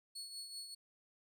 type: tone with tremolo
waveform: 30% pulse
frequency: 4380 Hz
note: C#8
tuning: 22 cents flat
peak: -40 dBFS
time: 0.15-0.75 s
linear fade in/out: 10 ms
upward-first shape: triangle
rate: 5.2 Hz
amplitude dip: 60%
effects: none